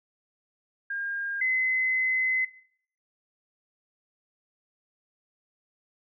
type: tone pair in turn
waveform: sine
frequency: 1612 / 2040 Hz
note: G6 / C7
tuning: +48 / -44 cents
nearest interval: major third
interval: 408 cents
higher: second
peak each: -29 / -22 dBFS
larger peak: second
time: 0.9-1.41 / 1.41-2.45 s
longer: second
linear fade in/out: 5 ms
effects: noise-tail reverb RT60 0.6 s tail -20 dB re dry